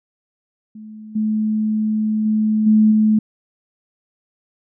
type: tone with level steps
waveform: sine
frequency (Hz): 215.7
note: A3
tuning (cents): -34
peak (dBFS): -33 / -16 / -14 / -9 / -11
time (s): 0.75-3.19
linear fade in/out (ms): 5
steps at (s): 1.15 / 2.25 / 2.66 / 2.91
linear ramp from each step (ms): 10
effects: none